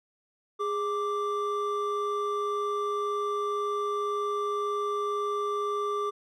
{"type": "tone pair together", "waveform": "triangle", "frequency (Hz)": [412.2, 1174.7], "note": ["G#4", "D6"], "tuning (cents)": [-13, 0], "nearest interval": "octave + tritone", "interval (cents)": 1813, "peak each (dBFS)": -28, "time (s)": [0.59, 6.11], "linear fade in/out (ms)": 20, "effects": []}